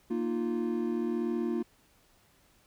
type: chord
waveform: triangle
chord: Bb suspended fourth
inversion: none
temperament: equal with one note detuned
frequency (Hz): 233.1 / 308.1 / 349.2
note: Bb3 / Eb4 / F4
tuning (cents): 0 / -17 / 0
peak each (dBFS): -30 / -34 / -30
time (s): 0.1-1.63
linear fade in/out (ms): 10
effects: pink hiss -65 dBFS RMS until 2.66 s